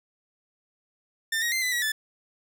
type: tone with pitch steps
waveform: sawtooth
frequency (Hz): 1797 / 1887 / 2080 / 2004 / 1921 / 1746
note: A6 / A#6 / C7 / B6 / B6 / A6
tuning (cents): +36 / +21 / -11 / +25 / -48 / -14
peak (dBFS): -21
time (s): 1.32-1.92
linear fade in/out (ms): 5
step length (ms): 100
effects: none